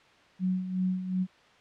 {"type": "tone with tremolo", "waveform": "sine", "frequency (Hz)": 185, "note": "F#3", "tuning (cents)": 0, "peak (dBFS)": -24, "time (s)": [0.39, 1.27], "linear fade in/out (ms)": 50, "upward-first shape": "sine", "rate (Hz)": 2.7, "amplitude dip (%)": 65, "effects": ["white hiss -58 dBFS RMS until 1.6 s", "low-pass 3000 Hz 12 dB/octave"]}